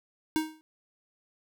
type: tone with exponential decay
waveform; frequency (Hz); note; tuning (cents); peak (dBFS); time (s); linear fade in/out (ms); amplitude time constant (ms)
square; 313.5; D#4; +13; -22; 0.36-0.61; 0; 54
effects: none